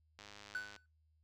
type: click train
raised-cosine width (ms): 0.2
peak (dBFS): -35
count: 60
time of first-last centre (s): 0.19-0.763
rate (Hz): 103
type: tone with exponential decay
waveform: triangle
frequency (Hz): 1496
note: F#6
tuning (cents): +19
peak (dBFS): -33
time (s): 0.55-0.86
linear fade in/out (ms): 2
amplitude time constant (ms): 66
effects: noise-tail reverb RT60 0.3 s tail -26 dB re dry + added 78 Hz sine -70 dBFS peak until 1.23 s